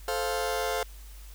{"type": "chord", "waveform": "sawtooth", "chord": "F major", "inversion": "first", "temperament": "just", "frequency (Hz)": [436.5, 523.8, 698.5], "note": ["A4", "C5", "F5"], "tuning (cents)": [-14, 2, 0], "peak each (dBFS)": -28, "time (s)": [0.08, 0.83], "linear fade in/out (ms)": 2, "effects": ["added 50 Hz sine -43 dBFS peak until 1.34 s", "white hiss -54 dBFS RMS until 1.34 s"]}